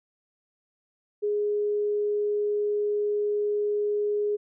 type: tone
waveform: sine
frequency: 415.3 Hz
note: G#4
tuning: in tune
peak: -23 dBFS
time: 1.22-4.37 s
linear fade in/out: 20 ms
effects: none